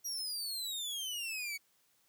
sawtooth exponential sweep, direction down, 5780 to 2228 Hz, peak -34 dBFS, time 0.04-1.58 s, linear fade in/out 20 ms, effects white hiss -72 dBFS RMS until 2.08 s + high-pass 60 Hz 12 dB/octave

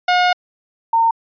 sawtooth / sine tone pair in turn, 720 / 913.1 Hz, F#5 / A#5, -47 / -36 cents, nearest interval major third, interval 411 cents, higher second, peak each -8 / -11 dBFS, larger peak first, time 0.08-0.33 / 0.93-1.11 s, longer first, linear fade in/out 5 ms, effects resampled to 11025 Hz

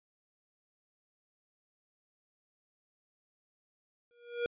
square tone with exponential growth, 477.2 Hz, A#4, 41 cents sharp, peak -28 dBFS, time 4.11-4.46 s, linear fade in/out 0 ms, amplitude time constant 74 ms, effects resampled to 8000 Hz

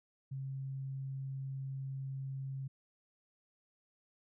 sine tone, 134.8 Hz, C#3, 48 cents flat, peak -38 dBFS, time 0.31-2.68 s, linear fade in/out 10 ms, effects none

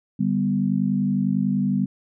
sine chord, G major, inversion second, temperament equal, 146.83 / 196 / 246.9 Hz, D3 / G3 / B3, 0 / 0 / 0 cents, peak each -27 / -21 / -24 dBFS, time 0.19-1.86 s, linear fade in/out 10 ms, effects none

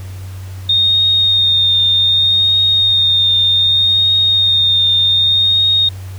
sine tone with vibrato, 3678 Hz, A#7, 24 cents flat, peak -9 dBFS, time 0.69-5.89 s, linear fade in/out 5 ms, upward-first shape triangle, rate 0.65 Hz, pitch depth 22 cents each way, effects added 94 Hz sine -25 dBFS peak until 6.18 s + pink hiss -40 dBFS RMS until 6.18 s

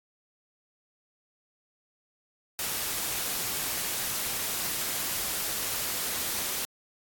white noise, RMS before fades -31 dBFS, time 2.59-6.65 s, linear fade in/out 0 ms, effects AAC 64 kbps

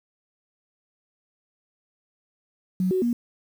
sine tone with pitch steps, 185 / 372.6 / 238.4 Hz, F#3 / F#4 / A#3, 0 / +12 / +39 cents, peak -20 dBFS, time 2.8-3.13 s, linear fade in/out 2 ms, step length 110 ms, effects 8-bit

